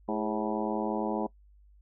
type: harmonic tone with a mistuned harmonic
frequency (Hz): 108.3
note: A2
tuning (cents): -27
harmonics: 2 / 3 / 4 / 5 / 6 / 7 / 8 / 9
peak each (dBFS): -33 / -35 / -36 / -37 / -38 / -38 / -39 / -40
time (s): 0.08-1.27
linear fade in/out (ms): 10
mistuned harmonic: 4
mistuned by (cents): -85
effects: noise-tail reverb RT60 0.1 s tail -22 dB re dry + added 50 Hz sine -55 dBFS peak until 1.81 s